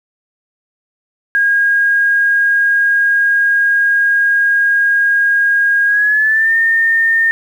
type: tone with pitch glide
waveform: sine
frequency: 1630 to 1819.1 Hz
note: G#6 to A#6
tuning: -33 to -43 cents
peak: -9 dBFS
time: 1.35-7.31 s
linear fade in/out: 0 ms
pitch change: +190 cents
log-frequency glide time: 5.86-6.56 s
effects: 7-bit